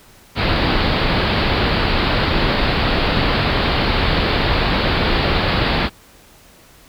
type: low-pass noise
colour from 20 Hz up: pink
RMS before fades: -17 dBFS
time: 0.35-5.9 s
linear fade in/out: 50 ms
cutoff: 4700 Hz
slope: 96 dB/octave
effects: pink hiss -47 dBFS RMS until 6.88 s